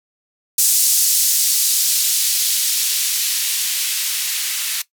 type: noise with band-pass filter sweep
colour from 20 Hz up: violet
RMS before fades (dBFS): -18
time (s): 0.58-4.82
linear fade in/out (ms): 5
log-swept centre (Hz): 6300 to 2200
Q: 0.91
effects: noise-tail reverb RT60 0.1 s tail -17 dB re dry